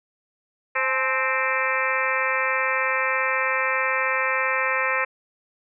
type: harmonic tone with a mistuned harmonic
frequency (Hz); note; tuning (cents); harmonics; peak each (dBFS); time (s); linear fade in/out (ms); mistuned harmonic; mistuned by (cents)
261.6; C4; 0; 2 / 3 / 4 / 5 / 6 / 7 / 8 / 9 / 10; -29 / -35 / -28 / -29 / -32 / -26 / -30 / -28 / -33; 0.75-5.05; 10; 3; +150
effects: none